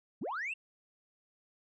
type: linear sweep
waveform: sine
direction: up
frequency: 129.3 to 2794 Hz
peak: -33 dBFS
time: 0.21-0.54 s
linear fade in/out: 10 ms
effects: tanh soft clip ceiling -32 dBFS